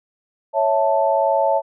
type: chord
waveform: sine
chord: A major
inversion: first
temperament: equal with one note detuned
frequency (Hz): 554.4 / 655.8 / 880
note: C#5 / E5 / A5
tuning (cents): 0 / -9 / 0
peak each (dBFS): -19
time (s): 0.53-1.62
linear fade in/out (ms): 50
effects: none